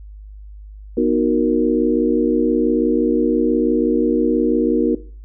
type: chord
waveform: sine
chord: B major seventh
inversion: none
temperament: equal with one note detuned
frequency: 245.2 / 311.1 / 370 / 466.2 Hz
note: B3 / D#4 / F#4 / A#4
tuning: -12 / 0 / 0 / 0 cents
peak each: -19 dBFS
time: 0.97-4.95 s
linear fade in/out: 5 ms
effects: noise-tail reverb RT60 0.4 s tail -17 dB re dry + added 51 Hz sine -34 dBFS peak until 5.24 s